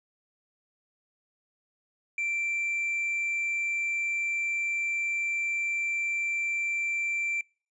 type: tone with tanh clipping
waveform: sine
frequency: 2349 Hz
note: D7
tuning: in tune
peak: -28 dBFS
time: 2.18-7.41 s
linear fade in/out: 2 ms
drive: 2 dB
effects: noise-tail reverb RT60 0.4 s tail -26 dB re dry + resampled to 22050 Hz